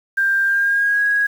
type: tone with pitch glide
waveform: sine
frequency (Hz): 1588 to 1653.5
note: G6 to G#6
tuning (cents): +22 to -8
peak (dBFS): -14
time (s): 0.17-1.27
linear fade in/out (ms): 10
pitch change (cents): +70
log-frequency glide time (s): 0.45-1.02
effects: 7-bit